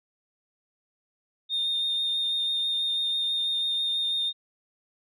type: tone with vibrato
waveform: sine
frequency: 3654 Hz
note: A#7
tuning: 35 cents flat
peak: -23 dBFS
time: 1.49-4.33 s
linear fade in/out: 50 ms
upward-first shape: triangle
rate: 6.1 Hz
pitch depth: 16 cents each way
effects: tanh soft clip ceiling -21 dBFS